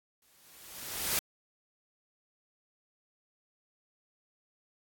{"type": "noise with exponential growth", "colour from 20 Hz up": "white", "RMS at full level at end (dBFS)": -28, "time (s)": [0.22, 1.19], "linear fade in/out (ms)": 1, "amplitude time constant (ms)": 210, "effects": ["AAC 64 kbps"]}